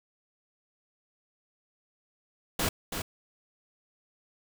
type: noise with echo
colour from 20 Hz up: pink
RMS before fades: -28 dBFS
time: 2.59-2.69 s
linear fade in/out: 5 ms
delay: 330 ms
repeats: 1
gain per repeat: -6 dB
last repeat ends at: 3.02 s
effects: none